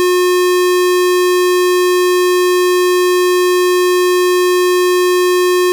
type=tone; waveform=square; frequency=360 Hz; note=F#4; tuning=47 cents flat; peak=-10 dBFS; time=0-5.72 s; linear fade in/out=0 ms; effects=none